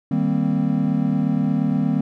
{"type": "chord", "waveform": "triangle", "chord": "C minor seventh", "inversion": "first", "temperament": "equal", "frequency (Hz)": [155.56, 196, 233.1, 261.6], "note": ["Eb3", "G3", "Bb3", "C4"], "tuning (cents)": [0, 0, 0, 0], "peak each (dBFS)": -21, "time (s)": [0.11, 2.01], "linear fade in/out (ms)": 5, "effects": []}